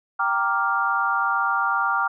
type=chord; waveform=sine; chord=G minor seventh; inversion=none; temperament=equal; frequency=784 / 932.3 / 1174.7 / 1396.9 Hz; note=G5 / Bb5 / D6 / F6; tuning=0 / 0 / 0 / 0 cents; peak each=-27 / -27 / -24 / -23 dBFS; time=0.19-2.08 s; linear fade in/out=10 ms; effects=none